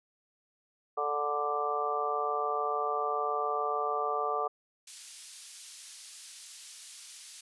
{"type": "harmonic tone", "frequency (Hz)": 146.83, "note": "D3", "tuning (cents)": 0, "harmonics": [3, 4, 5, 6, 7, 8], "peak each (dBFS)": [-35, -38, -34, -43, -42, -32], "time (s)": [0.97, 4.48], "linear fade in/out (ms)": 10}
{"type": "high-pass noise", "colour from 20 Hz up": "pink", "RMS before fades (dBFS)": -47, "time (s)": [4.87, 7.41], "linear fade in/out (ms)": 5, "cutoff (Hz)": 4200, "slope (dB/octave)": 12}
{"effects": ["resampled to 24000 Hz"]}